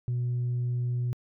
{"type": "tone", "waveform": "sine", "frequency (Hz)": 122.5, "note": "B2", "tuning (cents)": -14, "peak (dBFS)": -24, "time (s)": [0.08, 1.13], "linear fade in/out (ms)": 0, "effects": ["tanh soft clip ceiling -24 dBFS"]}